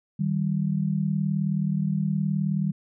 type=tone pair together; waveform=sine; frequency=155.56 / 194.63 Hz; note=D#3 / G3; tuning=0 / -12 cents; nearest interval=major third; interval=388 cents; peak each=-25 dBFS; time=0.19-2.72 s; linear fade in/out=10 ms; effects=none